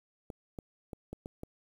clicks, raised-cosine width 2 ms, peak -27 dBFS, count 6, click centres 0.302 / 0.588 / 0.932 / 1.13 / 1.259 / 1.434 s, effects 9-bit

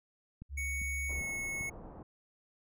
click train, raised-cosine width 5 ms, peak -33 dBFS, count 4, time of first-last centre 0.42-1.61 s, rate 2.52 Hz
sine tone with vibrato, 69.9 Hz, C#2, 15 cents sharp, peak -37 dBFS, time 0.49-1.24 s, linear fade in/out 50 ms, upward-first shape square, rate 13 Hz, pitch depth 9 cents each way
square tone with pitch glide, 2226 to 2195 Hz, C#7 to C#7, +7 to -18 cents, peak -36 dBFS, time 0.57-1.7 s, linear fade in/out 10 ms, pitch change -25 cents, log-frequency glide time 1.12-1.2 s
pink low-pass noise, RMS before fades -48 dBFS, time 1.09-2.03 s, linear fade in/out 5 ms, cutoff 1000 Hz, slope 24 dB/octave
effects none

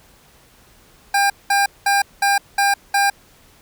25% pulse tone bursts, 800 Hz, G5, 35 cents sharp, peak -10 dBFS, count 6, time 1.14-3.1 s, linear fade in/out 5 ms, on 160 ms, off 200 ms, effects pink hiss -51 dBFS RMS until 3.61 s

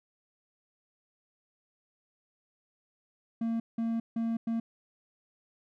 triangle tone bursts at uneven times, 228.5 Hz, A#3, 34 cents flat, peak -26 dBFS, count 4, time 3.41-3.6 / 3.78-4 / 4.16-4.37 / 4.47-4.6 s, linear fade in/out 5 ms, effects none

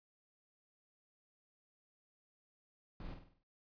brown noise with echo, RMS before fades -45 dBFS, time 3-3.14 s, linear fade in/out 2 ms, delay 49 ms, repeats 6, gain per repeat -6 dB, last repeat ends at 3.434 s, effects resampled to 11025 Hz

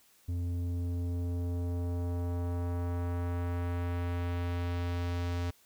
square tone with low-pass filter sweep, 87.31 Hz, F2, in tune, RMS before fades -33 dBFS, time 0.28-5.51 s, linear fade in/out 10 ms, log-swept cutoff 220 to 6100 Hz, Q 0.83, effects white hiss -64 dBFS RMS until 5.65 s

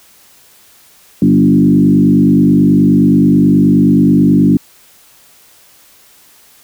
sine tone with frequency modulation, 233.1 Hz, A#3, in tune, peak -5 dBFS, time 1.22-4.57 s, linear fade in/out 2 ms, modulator 49.4 Hz, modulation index 1.6, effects white hiss -45 dBFS RMS until 6.63 s

